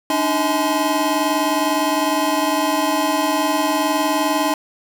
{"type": "tone cluster", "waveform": "square", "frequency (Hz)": [289.1, 308.8, 635, 845, 1028], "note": ["D4", "D#4", "D#5", "G#5", "C6"], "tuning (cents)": [-27, -13, 35, 30, -31], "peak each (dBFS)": -24, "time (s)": [0.1, 4.54], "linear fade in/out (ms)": 2, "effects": ["8-bit"]}